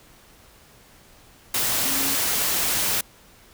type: tone in noise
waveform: sine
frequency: 273 Hz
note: C#4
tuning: 26 cents flat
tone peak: -32 dBFS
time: 1.85-2.16 s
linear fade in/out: 5 ms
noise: white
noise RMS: -23 dBFS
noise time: 1.54-3.01 s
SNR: -12 dB
effects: pink hiss -52 dBFS RMS until 3.53 s